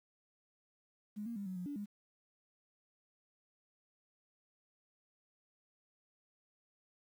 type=tone with pitch steps; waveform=sine; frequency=208.9 / 233.5 / 200.8 / 186 / 179.6 / 287.7 / 205.1 Hz; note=G#3 / A#3 / G3 / F#3 / F3 / D4 / G#3; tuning=+10 / +3 / +42 / +9 / +49 / -36 / -21 cents; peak=-39 dBFS; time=1.16-1.86 s; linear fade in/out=20 ms; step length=100 ms; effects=11-bit